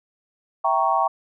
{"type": "chord", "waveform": "sine", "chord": "E diminished seventh", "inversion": "none", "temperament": "equal with one note detuned", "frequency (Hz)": [659.3, 780.4, 932.3, 1108.7], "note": ["E5", "G5", "Bb5", "Db6"], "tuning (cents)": [0, -8, 0, 0], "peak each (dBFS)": [-25, -22, -23, -22], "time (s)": [0.64, 1.08], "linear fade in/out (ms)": 10, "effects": []}